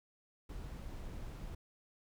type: noise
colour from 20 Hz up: brown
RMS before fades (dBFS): -45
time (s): 0.49-1.55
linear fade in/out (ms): 5
effects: none